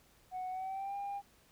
sine tone with pitch glide, 740 to 802.3 Hz, F#5 to G5, 0 to +40 cents, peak -35 dBFS, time 0.31-1.22 s, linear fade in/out 50 ms, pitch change +140 cents, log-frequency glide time 0.5-0.96 s, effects tanh soft clip ceiling -35 dBFS + pink hiss -66 dBFS RMS until 1.51 s

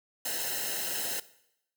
white noise with comb filter, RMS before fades -33 dBFS, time 0.25-1.2 s, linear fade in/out 5 ms, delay 0.86 ms, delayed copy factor -0.85, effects noise-tail reverb RT60 0.8 s tail -18 dB re dry

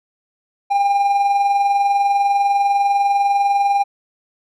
triangle tone with tremolo, 802 Hz, G5, 39 cents sharp, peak -9 dBFS, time 0.7-3.84 s, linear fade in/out 20 ms, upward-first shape triangle, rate 20 Hz, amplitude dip 50%, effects none

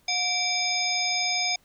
harmonic tone with a mistuned harmonic, 722 Hz, F#5, 43 cents flat, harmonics 1 / 3 / 5 / 7 / 9, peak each -32 / -28 / -33 / -27 / -33 dBFS, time 0.08-1.56 s, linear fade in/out 5 ms, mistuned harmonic 3, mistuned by +120 cents, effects pink hiss -63 dBFS RMS until 1.64 s

